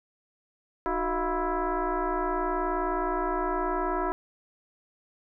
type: tone with frequency modulation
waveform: sine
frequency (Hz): 307.4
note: D#4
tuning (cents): -21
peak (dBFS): -25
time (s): 0.86-4.12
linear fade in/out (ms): 0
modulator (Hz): 337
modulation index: 3.2
effects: none